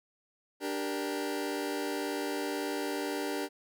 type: chord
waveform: sawtooth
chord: G minor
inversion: second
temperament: just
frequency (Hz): 294 / 392 / 470.4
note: D4 / G4 / Bb4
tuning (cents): +2 / 0 / +16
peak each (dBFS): -31 / -32 / -35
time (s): 0.6-3.49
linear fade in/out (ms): 50
effects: none